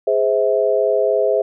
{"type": "chord", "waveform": "sine", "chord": "Ab augmented", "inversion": "none", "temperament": "just", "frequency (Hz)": [415.3, 519.1, 648.9], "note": ["Ab4", "C5", "E5"], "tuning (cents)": [0, -14, -27], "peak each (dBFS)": -18, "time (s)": [0.07, 1.42], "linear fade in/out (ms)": 5, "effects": []}